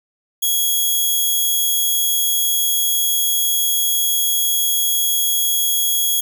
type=tone; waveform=5% pulse; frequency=3322 Hz; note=G#7; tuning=in tune; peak=-7 dBFS; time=0.42-6.21 s; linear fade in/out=10 ms; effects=8-bit